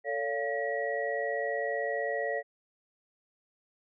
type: tone cluster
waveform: sine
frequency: 446.1 / 566 / 697 / 1916 Hz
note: A4 / C#5 / F5 / A#6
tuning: +24 / +36 / -4 / +47 cents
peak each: -35 / -33 / -36 / -35 dBFS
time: 0.04-2.43 s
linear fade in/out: 50 ms
effects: none